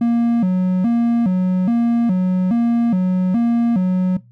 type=tone with vibrato; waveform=triangle; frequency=207.7 Hz; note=G#3; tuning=in tune; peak=-11 dBFS; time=0.01-4.17 s; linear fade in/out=5 ms; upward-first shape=square; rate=1.2 Hz; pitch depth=210 cents each way; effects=noise-tail reverb RT60 0.2 s tail -19 dB re dry + added 120 Hz sine -45 dBFS peak until 4.31 s